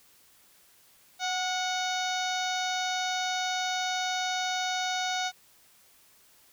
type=harmonic tone with a mistuned harmonic; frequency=740 Hz; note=F#5; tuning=in tune; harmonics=1 / 2 / 3 / 4 / 5 / 6 / 7 / 8 / 9; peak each=-31 / -35 / -38 / -41 / -35 / -42 / -43 / -40 / -44 dBFS; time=1.19-5.32 s; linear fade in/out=50 ms; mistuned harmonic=2; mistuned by=-31 cents; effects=white hiss -60 dBFS RMS until 6.52 s